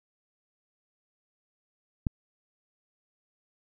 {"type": "click", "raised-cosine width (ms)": 5, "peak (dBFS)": -14, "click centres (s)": 2.068, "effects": []}